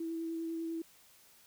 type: tone with vibrato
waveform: sine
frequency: 328.9 Hz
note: E4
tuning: 4 cents flat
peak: -35 dBFS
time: 0-0.82 s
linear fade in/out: 5 ms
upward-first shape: sine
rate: 10 Hz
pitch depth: 13 cents each way
effects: white hiss -62 dBFS RMS until 1.46 s